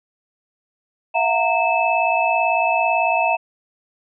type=tone cluster; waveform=sine; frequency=666 / 724 / 921 / 2617 Hz; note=E5 / F#5 / A#5 / E7; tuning=+18 / -38 / -21 / -13 cents; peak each=-21 dBFS; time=1.14-3.37 s; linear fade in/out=20 ms; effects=none